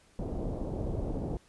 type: low-pass noise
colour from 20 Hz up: pink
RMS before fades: -34 dBFS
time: 0.19-1.37 s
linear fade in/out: 0 ms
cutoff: 640 Hz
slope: 24 dB/octave
effects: pink hiss -63 dBFS RMS until 1.48 s + resampled to 24000 Hz